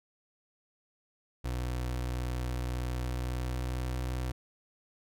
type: tone with pitch glide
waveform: 30% pulse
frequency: 61.74 to 62.71 Hz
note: B1 to B1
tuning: 0 to +27 cents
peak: -29 dBFS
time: 1.44-4.32 s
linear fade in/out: 10 ms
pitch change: +27 cents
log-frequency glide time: 2.86-4.04 s
effects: none